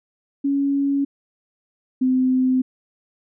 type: tone pair in turn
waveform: sine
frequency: 279.2 / 257.3 Hz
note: C#4 / C4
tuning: +13 / -29 cents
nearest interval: minor second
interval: 142 cents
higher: first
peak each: -17 / -15 dBFS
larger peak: second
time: 0.44-1.05 / 2.01-2.62 s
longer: neither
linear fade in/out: 10 ms
effects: none